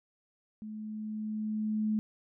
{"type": "tone with level ramp", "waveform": "sine", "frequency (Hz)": 215, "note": "A3", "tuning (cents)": -40, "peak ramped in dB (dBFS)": [-39, -26], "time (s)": [0.62, 1.99], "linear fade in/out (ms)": 0, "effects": []}